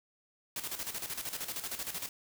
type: noise with tremolo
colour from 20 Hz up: white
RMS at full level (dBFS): -37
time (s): 0.56-2.09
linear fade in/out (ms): 2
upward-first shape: square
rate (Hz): 13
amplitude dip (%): 65
effects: none